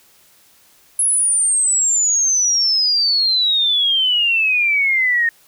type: exponential sweep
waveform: sine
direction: down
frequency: 10680 to 1834 Hz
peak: -13 dBFS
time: 0.99-5.29 s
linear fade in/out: 2 ms
effects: white hiss -52 dBFS RMS until 5.47 s